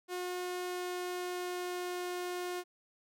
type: tone with pitch glide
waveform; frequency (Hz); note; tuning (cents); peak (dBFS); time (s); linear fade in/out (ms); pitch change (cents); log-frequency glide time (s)
sawtooth; 360.4 to 357.9; F#4 to F4; -45 to +42; -32; 0.08-2.64; 50; -13; 0.66-2.08
effects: none